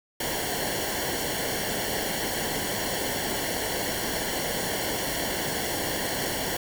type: noise with comb filter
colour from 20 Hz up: pink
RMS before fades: -29 dBFS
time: 0.2-6.57 s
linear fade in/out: 5 ms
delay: 0.8 ms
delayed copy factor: -0.75
effects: none